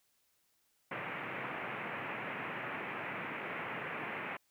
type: band-pass noise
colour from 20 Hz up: white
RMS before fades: -41 dBFS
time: 0.91-4.37 s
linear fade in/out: 5 ms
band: 110 to 2500 Hz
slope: 48 dB/octave
effects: white hiss -75 dBFS RMS until 4.5 s